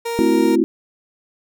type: tone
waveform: 30% pulse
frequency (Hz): 466.2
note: A#4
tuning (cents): 0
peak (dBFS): -19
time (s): 0.05-0.56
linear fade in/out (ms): 10
type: chord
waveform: sine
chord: F# half-diminished seventh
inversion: first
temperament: equal with one note detuned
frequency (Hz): 220 / 261.6 / 329.6 / 366.8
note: A3 / C4 / E4 / F#4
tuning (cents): 0 / 0 / 0 / -15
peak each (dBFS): -21 / -19 / -16 / -19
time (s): 0.19-0.64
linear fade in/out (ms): 0
effects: none